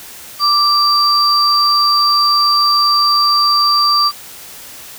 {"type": "tone pair together", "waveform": "sine", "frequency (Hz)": [1174.7, 4693], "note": ["D6", "D8"], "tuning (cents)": [0, -2], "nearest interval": "2 octaves", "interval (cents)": 2398, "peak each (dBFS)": -12, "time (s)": [0.39, 4.12], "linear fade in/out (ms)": 50, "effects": ["white hiss -34 dBFS RMS until 4.98 s"]}